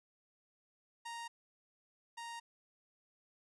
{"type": "tone pair in turn", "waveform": "sawtooth", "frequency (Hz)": [932.3, 932.3], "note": ["A#5", "A#5"], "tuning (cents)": [0, 0], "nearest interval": "unison", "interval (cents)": 0, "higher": "neither", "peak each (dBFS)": [-39, -40], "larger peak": "first", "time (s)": [[1.05, 1.28], [2.17, 2.4]], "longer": "neither", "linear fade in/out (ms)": 10, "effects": ["resampled to 24000 Hz"]}